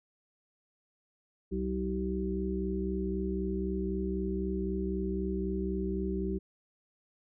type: harmonic tone with a mistuned harmonic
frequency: 63.9 Hz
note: C2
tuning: 40 cents flat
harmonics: 1 / 3 / 5 / 6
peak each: -36 / -34 / -38 / -35 dBFS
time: 1.51-6.39 s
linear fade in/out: 20 ms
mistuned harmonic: 3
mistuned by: -23 cents
effects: none